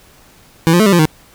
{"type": "tone with pitch steps", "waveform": "25% pulse", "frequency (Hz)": [164.2, 175.2, 217.4, 197.7, 173.5, 155.7], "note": ["E3", "F3", "A3", "G3", "F3", "D#3"], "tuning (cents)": [-6, 6, -21, 15, -11, 2], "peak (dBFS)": -4, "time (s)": [0.67, 1.054], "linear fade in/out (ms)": 0, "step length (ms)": 64, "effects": ["pink hiss -46 dBFS RMS until 1.34 s"]}